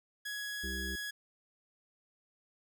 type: tone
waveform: sawtooth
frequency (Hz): 1672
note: G#6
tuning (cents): +11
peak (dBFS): -34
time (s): 0.25-1.11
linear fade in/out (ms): 10
type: harmonic tone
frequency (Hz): 65.41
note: C2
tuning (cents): 0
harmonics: 1 / 3 / 5 / 6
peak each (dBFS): -40 / -45 / -47 / -48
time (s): 0.63-0.96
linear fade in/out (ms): 10
effects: none